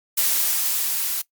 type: noise with level ramp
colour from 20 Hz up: blue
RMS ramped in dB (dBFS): -19 to -25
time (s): 0.17-1.22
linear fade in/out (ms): 10
effects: noise-tail reverb RT60 0.1 s tail -19 dB re dry + Opus 48 kbps